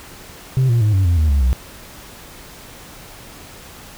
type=tone with pitch steps; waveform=sine; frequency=130.81 / 117.89 / 106.25 / 95.76 / 86.3 / 77.78 / 70.1 / 63.18 Hz; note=C3 / A#2 / G#2 / G2 / F2 / D#2 / C#2 / B1; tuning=0 / +20 / +40 / -40 / -20 / 0 / +20 / +40 cents; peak=-9 dBFS; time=0.57-1.53 s; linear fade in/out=0 ms; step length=120 ms; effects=tanh soft clip ceiling -11 dBFS + pink hiss -39 dBFS RMS until 3.97 s